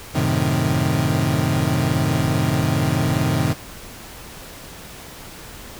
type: chord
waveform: 30% pulse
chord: F# diminished seventh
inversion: none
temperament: equal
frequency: 92.5 / 110 / 130.81 / 155.56 Hz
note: F#2 / A2 / C3 / Eb3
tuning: 0 / 0 / 0 / 0 cents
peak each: -23 / -22 / -19 / -19 dBFS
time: 0.14-3.54 s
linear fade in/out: 20 ms
effects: pink hiss -38 dBFS RMS until 5.79 s